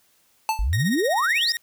square tone with exponential decay, 880 Hz, A5, in tune, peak -17 dBFS, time 0.49-0.69 s, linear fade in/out 1 ms, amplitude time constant 42 ms
sine exponential sweep, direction up, 43.91 to 5420 Hz, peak -19 dBFS, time 0.59-1.52 s, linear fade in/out 0 ms
sawtooth tone with tremolo, 1864.7 Hz, A#6, in tune, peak -20 dBFS, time 0.73-1.57 s, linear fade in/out 0 ms, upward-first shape triangle, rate 16 Hz, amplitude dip 75%
effects white hiss -62 dBFS RMS until 1.62 s

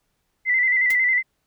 sine tone with vibrato, 2019 Hz, B6, 38 cents sharp, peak -16 dBFS, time 0.45-1.23 s, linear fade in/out 50 ms, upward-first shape square, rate 11 Hz, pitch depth 42 cents each way
white noise with exponential decay, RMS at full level -27 dBFS, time 0.9-0.97 s, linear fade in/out 5 ms, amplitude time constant 15 ms
effects pink hiss -72 dBFS RMS until 1.46 s

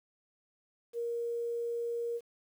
sine tone with quantisation, 470 Hz, A#4, 14 cents sharp, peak -32 dBFS, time 0.93-2.21 s, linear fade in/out 50 ms, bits 10, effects none

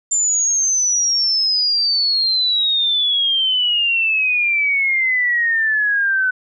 sine exponential sweep, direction down, 7220 to 1501 Hz, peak -14 dBFS, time 0.11-6.31 s, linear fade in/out 10 ms, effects none

